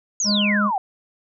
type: exponential sweep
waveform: sine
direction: down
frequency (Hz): 6870 to 731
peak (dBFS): -19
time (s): 0.2-0.78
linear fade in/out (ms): 2
type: harmonic tone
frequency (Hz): 206.6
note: G#3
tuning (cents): -9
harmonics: 1 / 3 / 5 / 7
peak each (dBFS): -19 / -30 / -34 / -41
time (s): 0.24-0.71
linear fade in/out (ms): 50
effects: none